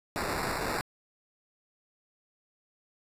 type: noise with sample-and-hold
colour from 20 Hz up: white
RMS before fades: -32 dBFS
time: 0.16-0.81 s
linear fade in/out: 0 ms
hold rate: 3150 Hz
effects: resampled to 32000 Hz